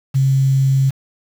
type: tone with quantisation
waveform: sine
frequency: 134.7 Hz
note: C#3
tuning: 49 cents flat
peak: -11 dBFS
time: 0.14-0.91 s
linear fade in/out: 20 ms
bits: 6
effects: none